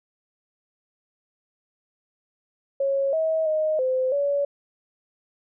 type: tone with pitch steps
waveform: sine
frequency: 549 / 640 / 622 / 516 / 568 Hz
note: C#5 / D#5 / D#5 / C5 / C#5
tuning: -17 / +49 / -1 / -24 / +42 cents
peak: -20 dBFS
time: 2.8-4.45 s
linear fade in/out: 5 ms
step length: 330 ms
effects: none